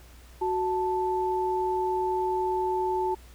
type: tone pair together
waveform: sine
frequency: 370 / 880 Hz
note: F#4 / A5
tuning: 0 / 0 cents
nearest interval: octave + minor third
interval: 1500 cents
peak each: -27 dBFS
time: 0.41-3.15 s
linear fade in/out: 10 ms
effects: added 60 Hz sine -48 dBFS peak until 3.34 s + pink hiss -55 dBFS RMS until 3.34 s